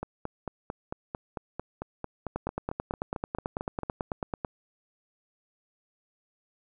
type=two click trains; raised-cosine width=1 ms; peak=-19 / -16 dBFS; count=18 / 20; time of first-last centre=0.03-3.833 / 2.36-4.448 s; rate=4.47 / 9.1 Hz; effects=none